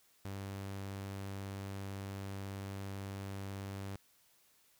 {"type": "tone", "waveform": "sawtooth", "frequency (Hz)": 98.1, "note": "G2", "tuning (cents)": 2, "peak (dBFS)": -37, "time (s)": [0.25, 3.96], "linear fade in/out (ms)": 0, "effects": ["white hiss -69 dBFS RMS until 4.79 s"]}